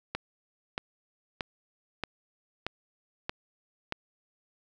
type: click train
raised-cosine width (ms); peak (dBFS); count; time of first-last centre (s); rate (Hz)
0.3; -15; 7; 0.15-3.924; 1.59
effects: none